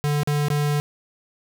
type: tone with dropouts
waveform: square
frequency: 146.83 Hz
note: D3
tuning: in tune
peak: -20 dBFS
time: 0.04-0.8 s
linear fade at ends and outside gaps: 0 ms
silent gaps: 0.233-0.274 / 0.484-0.502 s
effects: none